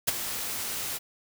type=noise with ADSR envelope; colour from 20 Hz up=white; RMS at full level=-22 dBFS; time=0.07-0.99 s; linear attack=14 ms; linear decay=21 ms; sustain=-11 dB; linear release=26 ms; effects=none